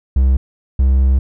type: tone pair in turn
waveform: triangle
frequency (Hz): 65.5 / 65.99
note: C2 / C2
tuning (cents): +2 / +15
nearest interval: unison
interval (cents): 13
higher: second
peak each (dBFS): -7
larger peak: neither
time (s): 0.16-0.37 / 0.79-1.19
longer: second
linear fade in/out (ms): 5
effects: none